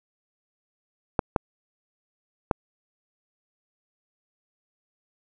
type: clicks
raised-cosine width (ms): 1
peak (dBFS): -6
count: 3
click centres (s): 1.192 / 1.362 / 2.512
effects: none